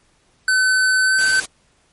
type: tone with pitch glide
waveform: square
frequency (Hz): 1519 to 1535.8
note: F#6 to G6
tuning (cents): +45 to -36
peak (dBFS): -14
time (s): 0.48-1.4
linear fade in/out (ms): 2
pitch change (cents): +19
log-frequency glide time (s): 1.04-1.15
type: noise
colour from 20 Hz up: white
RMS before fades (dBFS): -27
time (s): 1.18-1.46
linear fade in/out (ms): 10
effects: pink hiss -59 dBFS RMS until 1.92 s + MP3 48 kbps